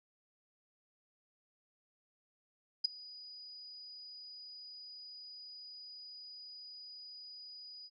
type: tone with ADSR envelope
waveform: sine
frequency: 4934 Hz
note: D#8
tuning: 15 cents flat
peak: -24 dBFS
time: 2.84-7.9 s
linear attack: 11 ms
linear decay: 9 ms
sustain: -24 dB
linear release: 43 ms
effects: none